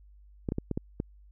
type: clicks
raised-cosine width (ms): 3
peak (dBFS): -17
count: 6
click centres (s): 0.488 / 0.521 / 0.584 / 0.713 / 0.775 / 1.001
effects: added 50 Hz sine -52 dBFS peak until 1.31 s